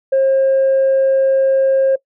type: tone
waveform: sine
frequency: 536 Hz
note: C5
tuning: 42 cents sharp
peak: -8 dBFS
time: 0.12-1.96 s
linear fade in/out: 10 ms
effects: noise-tail reverb RT60 0.1 s tail -22 dB re dry + tanh soft clip ceiling -8 dBFS